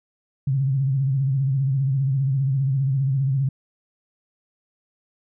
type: tone with vibrato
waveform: sine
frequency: 135.2 Hz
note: C#3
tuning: 43 cents flat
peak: -18 dBFS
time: 0.47-3.49 s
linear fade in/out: 5 ms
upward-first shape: sine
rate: 15 Hz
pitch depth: 79 cents each way
effects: none